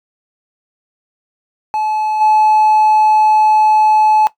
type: tone with level steps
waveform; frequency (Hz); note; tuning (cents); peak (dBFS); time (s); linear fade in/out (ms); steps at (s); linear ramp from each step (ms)
triangle; 860; A5; -40; -12 / -5; 1.74-4.27; 0; 2.2; 20
effects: noise-tail reverb RT60 0.1 s tail -17 dB re dry + tanh soft clip ceiling -2 dBFS